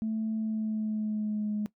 sine tone with pitch glide, 220 to 210.2 Hz, A3 to G#3, 0 to +21 cents, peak -27 dBFS, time 0.02-1.66 s, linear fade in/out 0 ms, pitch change -79 cents, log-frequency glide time 0.36-1.54 s, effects noise-tail reverb RT60 0.1 s tail -19 dB re dry + tanh soft clip ceiling -24 dBFS

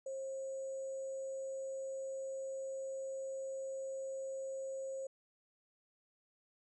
sine tone with sample-and-hold, 535 Hz, C5, 38 cents sharp, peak -39 dBFS, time 0.06-5.07 s, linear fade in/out 5 ms, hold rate 7350 Hz, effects resampled to 24000 Hz

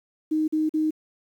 sine tone bursts, 311.1 Hz, D#4, in tune, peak -20 dBFS, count 3, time 0.31-0.908 s, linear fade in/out 10 ms, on 170 ms, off 44 ms, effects 9-bit

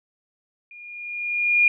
sine tone with level ramp, 2424 Hz, D#7, 46 cents flat, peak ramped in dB -41 to -12 dBFS, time 0.71-1.68 s, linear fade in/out 2 ms, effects none

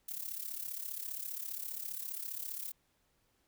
violet noise with amplitude modulation, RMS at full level -38 dBFS, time 0.08-2.72 s, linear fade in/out 10 ms, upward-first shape sine, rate 35 Hz, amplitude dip 75%, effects pink hiss -75 dBFS RMS until 3.47 s

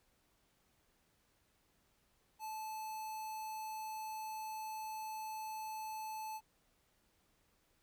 square tone with notch filter, 870 Hz, A5, 20 cents flat, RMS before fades -44 dBFS, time 2.39-6.41 s, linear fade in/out 50 ms, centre 3300 Hz, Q 1.6, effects pink hiss -75 dBFS RMS until 7.82 s

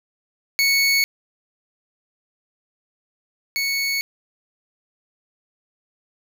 25% pulse tone pair in turn, 2215 / 2215 Hz, C#7 / C#7, -2 / -2 cents, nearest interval unison, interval 0 cents, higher neither, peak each -12 / -17 dBFS, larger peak first, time 0.59-1.04 / 3.56-4.01 s, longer neither, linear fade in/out 0 ms, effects none

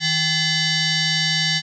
sine tone with frequency modulation, 784 Hz, G5, in tune, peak -17 dBFS, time 0-1.62 s, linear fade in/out 50 ms, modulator 944 Hz, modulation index 5.2, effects none

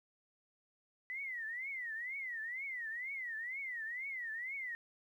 sine tone with vibrato, 1975.5 Hz, B6, in tune, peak -39 dBFS, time 1.1-4.75 s, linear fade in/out 0 ms, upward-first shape triangle, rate 2.1 Hz, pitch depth 230 cents each way, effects 12-bit

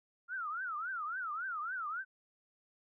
sine tone with vibrato, 1362 Hz, F6, 44 cents flat, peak -36 dBFS, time 0.28-2.05 s, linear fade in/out 50 ms, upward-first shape triangle, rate 3.6 Hz, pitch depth 270 cents each way, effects none

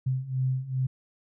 sine beating tone pair, 128.7 / 131.2 Hz, C3 / C3, -28 / +5 cents, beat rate 2.5 Hz, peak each -30 / -27 dBFS, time 0.06-0.87 s, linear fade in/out 10 ms, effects none

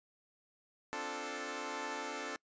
10% pulse chord, D minor seventh, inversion third, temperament equal, 261.6 / 293.7 / 349.2 / 440 Hz, C4 / D4 / F4 / A4, 0 / 0 / 0 / 0 cents, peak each -38 / -36 / -39 / -34 dBFS, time 0.93-2.36 s, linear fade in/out 0 ms, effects noise-tail reverb RT60 0.1 s tail -26 dB re dry + resampled to 16000 Hz

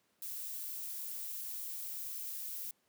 violet noise, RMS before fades -42 dBFS, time 0.22-2.71 s, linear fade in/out 2 ms, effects pink hiss -75 dBFS RMS until 2.88 s + high-pass 150 Hz 12 dB/octave

